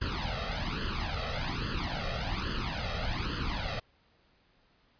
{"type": "noise with flanger", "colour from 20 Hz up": "pink", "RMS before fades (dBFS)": -33, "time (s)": [0.01, 3.8], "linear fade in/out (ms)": 10, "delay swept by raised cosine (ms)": [0.65, 1.58], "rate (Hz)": 1.2, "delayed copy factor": 0.85, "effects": ["pink hiss -67 dBFS RMS until 4.99 s", "resampled to 11025 Hz"]}